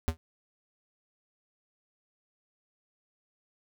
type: tone with exponential decay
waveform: square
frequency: 80.9 Hz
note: E2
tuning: 32 cents flat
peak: -20 dBFS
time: 0.08-0.17 s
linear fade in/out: 0 ms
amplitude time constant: 18 ms
effects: none